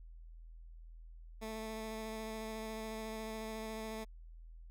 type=tone with vibrato; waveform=15% pulse; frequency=220 Hz; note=A3; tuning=in tune; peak=-35 dBFS; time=1.41-4.05 s; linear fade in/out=20 ms; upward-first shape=square; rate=14 Hz; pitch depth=10 cents each way; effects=added 41 Hz sine -50 dBFS peak until 4.7 s